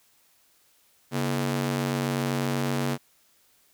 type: ring-modulated tone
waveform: sawtooth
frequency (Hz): 188.4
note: F#3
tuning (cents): +32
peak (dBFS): -18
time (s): 1.11-2.98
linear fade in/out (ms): 50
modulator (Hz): 50.3
effects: white hiss -63 dBFS RMS until 3.73 s